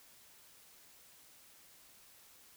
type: silence
effects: white hiss -61 dBFS RMS until 2.56 s